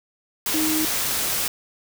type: tone in noise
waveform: sine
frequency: 312.4 Hz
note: D#4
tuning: 7 cents sharp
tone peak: -22 dBFS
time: 0.54-0.85 s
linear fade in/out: 2 ms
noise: white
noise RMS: -24 dBFS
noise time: 0.46-1.48 s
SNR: -1 dB
effects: none